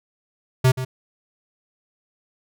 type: tone with echo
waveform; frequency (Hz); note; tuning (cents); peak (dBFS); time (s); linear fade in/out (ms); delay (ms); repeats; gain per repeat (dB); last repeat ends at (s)
square; 129.3; C3; -20; -13; 0.64-0.72; 10; 130; 1; -12; 0.85
effects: none